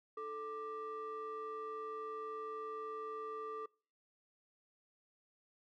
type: ring-modulated tone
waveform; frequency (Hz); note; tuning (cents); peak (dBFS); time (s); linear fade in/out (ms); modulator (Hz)
triangle; 371.8; F#4; +8; -36; 0.17-3.66; 5; 810
effects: noise-tail reverb RT60 0.4 s tail -25 dB re dry